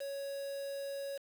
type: tone with quantisation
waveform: triangle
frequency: 555 Hz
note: C#5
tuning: 2 cents sharp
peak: -36 dBFS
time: 0-1.18 s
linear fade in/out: 10 ms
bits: 8
effects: none